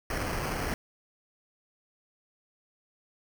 pink noise with sample-and-hold, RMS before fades -32 dBFS, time 0.1-0.74 s, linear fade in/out 2 ms, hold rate 3675 Hz, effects none

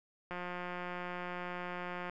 click train, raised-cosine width 0.5 ms, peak -26 dBFS, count 319, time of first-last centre 0.31-2.097 s, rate 178 Hz, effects none

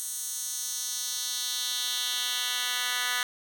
10% pulse tone with high-pass filter sweep, 247.2 Hz, B3, 2 cents sharp, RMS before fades -31 dBFS, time 0-3.23 s, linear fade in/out 0 ms, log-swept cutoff 8000 to 2000 Hz, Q 1.7, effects none

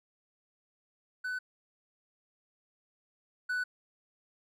triangle tone pair in turn, 1501 / 1488.1 Hz, F#6 / F#6, +24 / +9 cents, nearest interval unison, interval 15 cents, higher first, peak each -31 / -28 dBFS, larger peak second, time 1.24-1.39 / 3.49-3.64 s, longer neither, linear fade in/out 10 ms, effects none

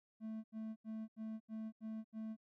triangle tone bursts, 220 Hz, A3, in tune, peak -40 dBFS, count 7, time 0.2-2.366 s, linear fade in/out 50 ms, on 240 ms, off 81 ms, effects none

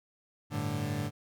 30% pulse chord, G suspended second, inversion none, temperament equal, 98 / 110 / 146.83 Hz, G2 / A2 / D3, 0 / 0 / 0 cents, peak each -35 / -33 / -32 dBFS, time 0.5-1.11 s, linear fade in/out 50 ms, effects none

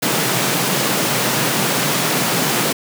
pink high-pass noise, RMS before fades -18 dBFS, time 0.02-2.73 s, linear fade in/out 10 ms, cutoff 120 Hz, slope 96 dB/octave, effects none

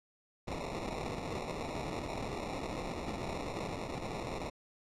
blue noise with sample-and-hold, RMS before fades -39 dBFS, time 0.47-4.5 s, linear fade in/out 10 ms, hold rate 1575 Hz, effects low-pass 7000 Hz 12 dB/octave

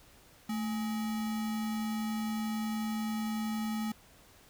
sine tone with sample-and-hold, 219.5 Hz, A3, 4 cents flat, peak -31 dBFS, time 0.49-3.92 s, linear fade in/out 5 ms, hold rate 1050 Hz, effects pink hiss -59 dBFS RMS until 4.49 s

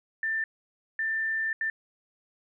sine tone bursts at uneven times, 1783 Hz, A6, 22 cents sharp, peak -26 dBFS, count 3, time 0.23-0.44 / 0.99-1.53 / 1.61-1.7 s, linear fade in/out 2 ms, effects none

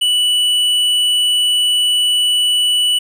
sine tone with hard clipping, 2960 Hz, F#7, in tune, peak -13 dBFS, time 0.01-2.99 s, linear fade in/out 10 ms, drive 7 dB, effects none

